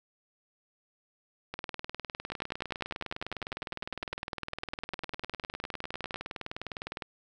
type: two click trains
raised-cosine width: 0.3 ms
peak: -19 / -20 dBFS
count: 39 / 109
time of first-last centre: 2.32-6.143 / 1.54-7.022 s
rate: 9.94 / 19.7 Hz
effects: none